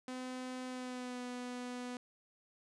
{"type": "tone with pitch glide", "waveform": "sawtooth", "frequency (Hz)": [254.9, 247.4], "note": ["C4", "B3"], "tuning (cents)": [-45, 3], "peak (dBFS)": -37, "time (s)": [0.08, 1.97], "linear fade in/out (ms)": 2, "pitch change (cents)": -52, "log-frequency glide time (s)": [0.67, 1.22], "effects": ["resampled to 22050 Hz"]}